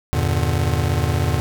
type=chord; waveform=square; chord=E half-diminished seventh; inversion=none; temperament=just; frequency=82.41 / 98.89 / 118.67 / 148.33 Hz; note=E2 / G2 / Bb2 / D3; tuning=0 / +16 / +31 / +18 cents; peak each=-22 / -25 / -23 / -25 dBFS; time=0.13-1.4 s; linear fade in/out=0 ms; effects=8-bit